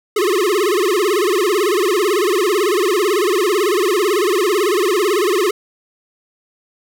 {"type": "tone with vibrato", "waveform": "square", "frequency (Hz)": 387.9, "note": "G4", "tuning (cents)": -18, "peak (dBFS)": -14, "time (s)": [0.16, 5.51], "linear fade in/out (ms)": 5, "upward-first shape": "sine", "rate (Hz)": 18, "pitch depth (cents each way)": 200, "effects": []}